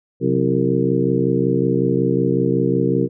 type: harmonic tone with a mistuned harmonic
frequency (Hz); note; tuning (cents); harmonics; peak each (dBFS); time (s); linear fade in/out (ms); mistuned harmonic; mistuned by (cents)
65.41; C2; 0; 2 / 3 / 4 / 5 / 6 / 7; -22 / -22 / -22 / -22 / -22 / -22; 0.2-3.09; 50; 3; -130
effects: none